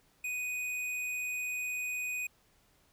sine tone with hard clipping, 2489 Hz, D#7, in tune, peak -35 dBFS, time 0.24-2.27 s, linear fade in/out 5 ms, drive 11 dB, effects pink hiss -68 dBFS RMS until 2.92 s

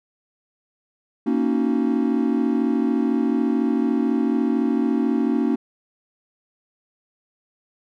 triangle chord, D# minor seventh, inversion second, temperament equal, 233.1 / 277.2 / 311.1 / 370 Hz, A#3 / C#4 / D#4 / F#4, 0 / 0 / 0 / 0 cents, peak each -20 / -20 / -23 / -26 dBFS, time 1.26-5.56 s, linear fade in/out 10 ms, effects none

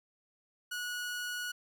sawtooth tone, 1461 Hz, F#6, 22 cents flat, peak -32 dBFS, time 0.71-1.52 s, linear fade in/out 10 ms, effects none

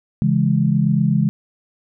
sine chord, C# minor, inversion none, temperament just, 138.59 / 166.31 / 207.9 Hz, C#3 / E3 / G#3, 0 / +16 / +2 cents, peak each -18 dBFS, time 0.22-1.29 s, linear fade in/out 0 ms, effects none

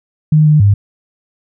sine tone with pitch steps, 153.8 / 151.5 / 101.2 Hz, D#3 / D#3 / G#2, -20 / -46 / -44 cents, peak -5 dBFS, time 0.32-0.74 s, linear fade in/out 5 ms, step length 140 ms, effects none

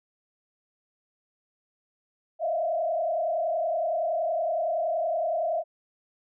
sine tone with frequency modulation, 661 Hz, E5, 5 cents sharp, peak -24 dBFS, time 2.39-5.64 s, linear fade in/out 50 ms, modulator 30.7 Hz, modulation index 1.4, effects none

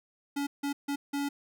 square tone bursts at uneven times, 283.4 Hz, C#4, 38 cents sharp, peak -30 dBFS, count 4, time 0.36-0.47 / 0.63-0.73 / 0.88-0.96 / 1.13-1.29 s, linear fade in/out 10 ms, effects none

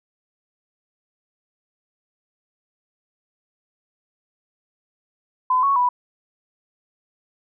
sine tone with pitch steps, 1015 / 1109 / 985 Hz, B5 / C#6 / B5, +47 / 0 / -5 cents, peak -15 dBFS, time 5.5-5.89 s, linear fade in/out 5 ms, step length 130 ms, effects none

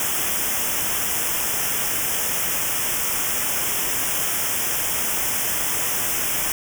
white band-stop noise, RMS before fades -23 dBFS, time 0-6.52 s, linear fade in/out 0 ms, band 3400 to 5200 Hz, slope 96 dB/octave, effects none

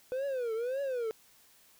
triangle tone with vibrato, 498.2 Hz, B4, 15 cents sharp, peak -29 dBFS, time 0.12-1.11 s, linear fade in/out 0 ms, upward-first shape triangle, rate 1.8 Hz, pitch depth 230 cents each way, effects white hiss -62 dBFS RMS until 1.79 s

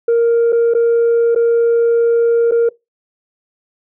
sine tone with dropouts, 466.2 Hz, A#4, in tune, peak -7 dBFS, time 0.08-2.69 s, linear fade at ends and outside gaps 5 ms, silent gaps 0.523-0.527 / 0.738-0.748 / 1.349-1.359 / 2.512-2.519 s, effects noise-tail reverb RT60 0.2 s tail -23 dB re dry + tanh soft clip ceiling -8 dBFS

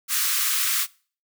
white high-pass noise, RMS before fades -23 dBFS, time 0.08-0.87 s, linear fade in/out 50 ms, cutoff 1100 Hz, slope 96 dB/octave, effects noise-tail reverb RT60 0.4 s tail -22 dB re dry

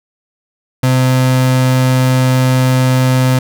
35% pulse tone, 128.8 Hz, C3, 27 cents flat, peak -7 dBFS, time 0.83-3.39 s, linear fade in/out 5 ms, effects none

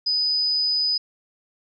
sine tone, 4988 Hz, D#8, 3 cents sharp, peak -19 dBFS, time 0.06-0.98 s, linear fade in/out 10 ms, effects none

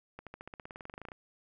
accelerating click train, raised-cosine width 0.5 ms, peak -29 dBFS, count 19, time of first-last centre 0.19-1.118 s, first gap 77 ms, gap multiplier 0.95, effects none

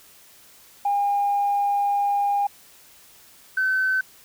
sine tone pair in turn, 809 / 1527.2 Hz, G#5 / G6, -46 / -46 cents, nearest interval major seventh, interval 1100 cents, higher second, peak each -18 dBFS, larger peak neither, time 0.85-2.47 / 3.57-4.01 s, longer first, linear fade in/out 5 ms, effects tanh soft clip ceiling -14 dBFS + white hiss -51 dBFS RMS until 4.24 s

